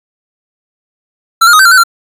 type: tone with pitch steps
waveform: square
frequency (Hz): 1342 / 1412 / 1252 / 1545 / 1382 / 1512 / 1376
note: E6 / F6 / D#6 / G6 / F6 / F#6 / F6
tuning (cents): +31 / +19 / +10 / -26 / -19 / +37 / -26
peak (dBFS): -3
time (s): 1.41-1.837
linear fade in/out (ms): 10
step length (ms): 61
effects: resampled to 32000 Hz